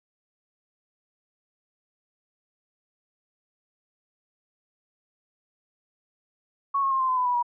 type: tone with pitch steps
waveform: sine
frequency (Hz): 1108.7 / 1086.5 / 1064.8 / 1043.5 / 1022.6 / 1002.1 / 982.1 / 962.4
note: C#6 / C#6 / C6 / C6 / C6 / B5 / B5 / B5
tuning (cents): 0 / -35 / +30 / -5 / -40 / +25 / -10 / -45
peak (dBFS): -21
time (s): 6.74-7.428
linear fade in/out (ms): 10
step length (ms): 86
effects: none